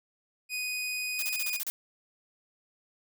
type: tone with pitch glide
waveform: sawtooth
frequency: 2489 to 2470 Hz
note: D#7 to D#7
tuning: 0 to -13 cents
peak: -28 dBFS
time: 0.49-1.61 s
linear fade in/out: 50 ms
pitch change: -13 cents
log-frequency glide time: 1.37-1.46 s
type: noise bursts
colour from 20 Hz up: blue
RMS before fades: -33 dBFS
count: 8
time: 1.19-1.7 s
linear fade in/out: 0 ms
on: 34 ms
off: 34 ms
effects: none